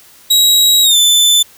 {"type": "tone with pitch glide", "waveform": "sawtooth", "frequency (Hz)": [3841, 3522], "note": ["B7", "A7"], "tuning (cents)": [-49, 1], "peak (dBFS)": -4, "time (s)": [0.3, 1.43], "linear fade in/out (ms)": 10, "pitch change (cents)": -150, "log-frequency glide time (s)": [0.83, 0.97], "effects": ["white hiss -43 dBFS RMS until 1.57 s"]}